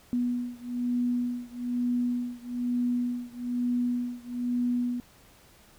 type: beating tone pair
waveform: sine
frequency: 243.8 / 244.9 Hz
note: B3 / B3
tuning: -22 / -14 cents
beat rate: 1.1 Hz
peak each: -29 / -30 dBFS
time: 0.13-5 s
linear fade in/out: 0 ms
effects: pink hiss -57 dBFS RMS until 5.78 s